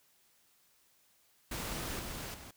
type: noise with level steps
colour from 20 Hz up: pink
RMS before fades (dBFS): -39 / -42 / -50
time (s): 1.51-2.51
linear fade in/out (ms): 5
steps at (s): 1.99 / 2.34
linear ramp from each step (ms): 2
effects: white hiss -69 dBFS RMS until 2.56 s

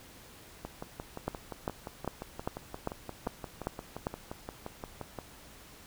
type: two click trains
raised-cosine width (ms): 1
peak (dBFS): -17 / -24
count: 8 / 27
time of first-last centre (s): 1.28-4.069 / 0.65-5.188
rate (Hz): 2.51 / 5.73
effects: pink hiss -53 dBFS RMS until 5.86 s

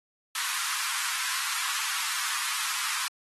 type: high-pass noise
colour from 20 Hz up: pink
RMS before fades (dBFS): -31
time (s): 0.35-3.08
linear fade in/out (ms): 2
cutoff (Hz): 1000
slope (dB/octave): 48
effects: AAC 32 kbps

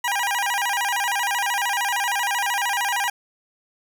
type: tone with vibrato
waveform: 20% pulse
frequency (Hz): 880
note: A5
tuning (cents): 0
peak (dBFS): -16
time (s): 0.04-3.1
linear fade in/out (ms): 5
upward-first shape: square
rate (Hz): 13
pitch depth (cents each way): 160
effects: none

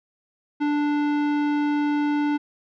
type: tone with tanh clipping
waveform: sine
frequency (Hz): 293.7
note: D4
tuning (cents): 0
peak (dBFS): -22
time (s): 0.6-2.38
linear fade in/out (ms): 20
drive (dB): 17
effects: none

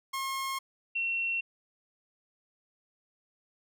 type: tone pair in turn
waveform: sawtooth / sine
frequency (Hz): 1076 / 2720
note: C6 / F7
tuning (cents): +48 / -46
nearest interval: octave + major third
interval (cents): 1606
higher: second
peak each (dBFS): -28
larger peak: neither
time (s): 0.13-0.59 / 0.95-1.41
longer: neither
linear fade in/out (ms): 10
effects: none

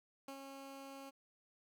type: tone with ADSR envelope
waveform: 15% pulse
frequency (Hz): 273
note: C#4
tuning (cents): -26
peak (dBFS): -39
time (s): 0.28-1.11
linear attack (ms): 4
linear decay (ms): 79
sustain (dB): -4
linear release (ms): 24
effects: none

